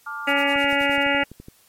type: chord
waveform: sine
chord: D minor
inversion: second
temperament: just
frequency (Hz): 881 / 1174.7 / 1409.6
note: A5 / D6 / F6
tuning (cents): +2 / 0 / +16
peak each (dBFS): -36 / -33 / -31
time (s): 0.06-0.56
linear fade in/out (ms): 10
type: noise with tremolo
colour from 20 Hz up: white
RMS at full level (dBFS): -42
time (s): 0.27-1.03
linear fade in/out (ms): 2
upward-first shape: sine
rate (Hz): 9.4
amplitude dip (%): 100
type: harmonic tone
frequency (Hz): 281.5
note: C#4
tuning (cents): +27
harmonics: 1 / 2 / 3 / 5 / 6 / 7 / 8 / 9 / 10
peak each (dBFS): -26 / -25 / -26 / -27 / -30 / -24 / -27 / -30 / -27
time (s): 0.27-1.24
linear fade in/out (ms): 10
type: click train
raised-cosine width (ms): 3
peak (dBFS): -26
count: 12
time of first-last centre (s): 0.56-1.484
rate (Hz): 11.9
effects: white hiss -57 dBFS RMS until 1.68 s + MP3 64 kbps